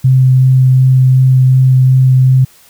sine tone with vibrato, 129.9 Hz, C3, 12 cents flat, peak -4 dBFS, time 0.04-2.45 s, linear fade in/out 10 ms, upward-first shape sine, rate 2.7 Hz, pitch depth 8 cents each way, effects white hiss -44 dBFS RMS until 2.69 s

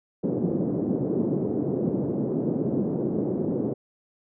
white band-pass noise, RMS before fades -26 dBFS, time 0.23-3.74 s, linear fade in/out 10 ms, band 140 to 400 Hz, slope 24 dB/octave, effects none

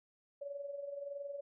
sine tone with amplitude modulation, 566 Hz, C#5, 36 cents sharp, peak -38 dBFS, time 0.41-1.41 s, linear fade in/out 10 ms, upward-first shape sine, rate 21.5 Hz, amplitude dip 60%, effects none

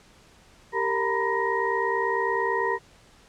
sine tone cluster, 393.3 / 462.3 / 934 / 994 / 1878 Hz, G4 / A#4 / A#5 / B5 / A#6, +6 / -14 / +3 / +11 / +12 cents, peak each -29 dBFS, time 0.72-2.79 s, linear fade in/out 50 ms, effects pink hiss -55 dBFS RMS until 3.28 s + low-pass 8000 Hz 12 dB/octave

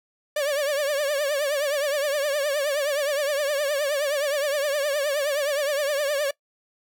45% pulse tone with vibrato, 575 Hz, D5, 37 cents flat, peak -22 dBFS, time 0.36-6.31 s, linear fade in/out 5 ms, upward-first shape triangle, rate 9.6 Hz, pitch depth 120 cents each way, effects noise-tail reverb RT60 0.1 s tail -21 dB re dry

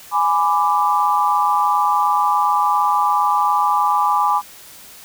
sine chord, G# diminished, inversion none, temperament equal with one note detuned, 830.6 / 997.5 / 1174.7 Hz, G#5 / B5 / D6, 0 / +17 / 0 cents, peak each -18 dBFS, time 0.11-4.42 s, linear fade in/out 50 ms, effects white hiss -41 dBFS RMS until 5.04 s

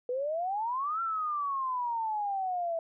sine exponential two-way sweep, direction up then down, 483.3 to 1367 to 653 Hz, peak -29 dBFS, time 0.09-2.79 s, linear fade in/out 2 ms, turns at 1.01 s, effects none

